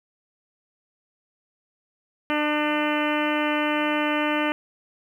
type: harmonic tone with a mistuned harmonic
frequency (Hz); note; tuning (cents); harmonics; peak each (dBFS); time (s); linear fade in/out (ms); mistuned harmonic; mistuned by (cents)
299.7; D4; +35; 1 / 2 / 3 / 4 / 5 / 6 / 7 / 8 / 9 / 10; -25 / -28 / -30 / -31 / -32 / -33 / -33 / -34 / -35 / -35; 2.3-4.52; 0; 7; -19
effects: 9-bit